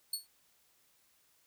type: tone with exponential decay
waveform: 20% pulse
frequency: 4398 Hz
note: C#8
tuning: 14 cents flat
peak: -25 dBFS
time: 0.13-0.27 s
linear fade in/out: 5 ms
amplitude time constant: 30 ms
effects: white hiss -70 dBFS RMS until 1.46 s